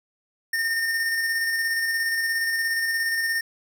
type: tone with tremolo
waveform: square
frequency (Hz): 1822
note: A#6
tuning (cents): -40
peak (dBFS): -22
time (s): 0.53-3.41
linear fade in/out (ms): 5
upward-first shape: square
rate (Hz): 17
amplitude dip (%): 25
effects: none